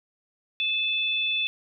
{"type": "tone pair together", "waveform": "sine", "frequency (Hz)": [2608, 3487], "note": ["E7", "A7"], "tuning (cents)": [-19, -16], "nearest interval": "perfect fourth", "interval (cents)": 503, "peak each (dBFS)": -26, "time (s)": [0.6, 1.47], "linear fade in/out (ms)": 0, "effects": []}